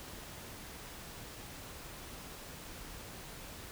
silence, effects pink hiss -48 dBFS RMS until 3.71 s

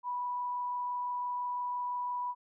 sine tone with frequency modulation, 983 Hz, B5, 8 cents flat, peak -32 dBFS, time 0.03-2.35 s, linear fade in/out 50 ms, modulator 25.9 Hz, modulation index 0.28, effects none

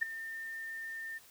sine tone with ADSR envelope, 1807 Hz, A6, 46 cents sharp, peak -24 dBFS, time 0.01-1.19 s, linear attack 16 ms, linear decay 6 ms, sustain -15 dB, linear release 20 ms, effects white hiss -59 dBFS RMS until 1.3 s

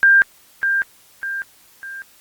sine tone with echo, 1592 Hz, G6, 26 cents sharp, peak -8 dBFS, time 0.03-0.22 s, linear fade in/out 0 ms, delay 600 ms, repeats 3, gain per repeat -7 dB, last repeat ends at 2.02 s, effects white hiss -51 dBFS RMS until 2.2 s + Opus 48 kbps

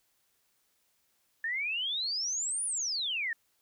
sine exponential two-way sweep, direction up then down, 1760 to 9920 to 1760 Hz, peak -30 dBFS, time 1.44-3.33 s, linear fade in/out 2 ms, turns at 2.65 s, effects white hiss -73 dBFS RMS until 3.61 s

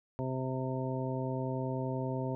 harmonic tone, 130.4 Hz, C3, 5 cents flat, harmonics 1 / 2 / 3 / 4 / 5 / 7, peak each -35 / -38 / -40 / -41 / -42 / -43 dBFS, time 0.19-2.35 s, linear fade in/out 0 ms, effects none

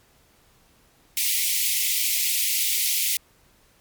white high-pass noise, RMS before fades -23 dBFS, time 1.17-3.17 s, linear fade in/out 2 ms, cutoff 2000 Hz, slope 96 dB/octave, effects pink hiss -59 dBFS RMS until 3.8 s + MP3 96 kbps

